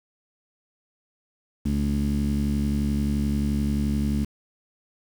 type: tone with low-pass filter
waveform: sawtooth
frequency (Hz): 71.5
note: D2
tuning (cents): -46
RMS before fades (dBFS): -24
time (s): 1.65-4.25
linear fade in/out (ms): 10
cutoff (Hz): 240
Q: 5.5
effects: 7-bit